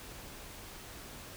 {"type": "silence", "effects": ["pink hiss -48 dBFS RMS until 1.36 s"]}